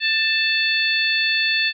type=harmonic tone with a mistuned harmonic; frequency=880 Hz; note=A5; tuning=in tune; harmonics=2 / 3 / 4 / 5; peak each=-22 / -21 / -24 / -24 dBFS; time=0-1.73 s; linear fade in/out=50 ms; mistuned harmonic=2; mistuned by=+16 cents; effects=none